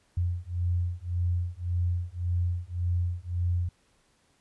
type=beating tone pair; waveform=sine; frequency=87.1 / 88.9 Hz; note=F2 / F2; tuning=-4 / +31 cents; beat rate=1.8 Hz; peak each=-29 dBFS; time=0.17-3.69 s; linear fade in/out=5 ms; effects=pink hiss -67 dBFS RMS until 4.4 s + resampled to 24000 Hz